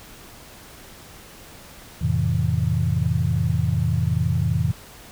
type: chord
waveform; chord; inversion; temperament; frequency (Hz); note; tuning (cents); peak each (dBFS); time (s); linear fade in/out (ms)
sine; F major seventh; none; equal with one note detuned; 87.31 / 110 / 130.81 / 162.26; F2 / A2 / C3 / E3; 0 / 0 / 0 / -27; -24; 2.01-4.72; 10
effects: pink hiss -44 dBFS RMS until 5.11 s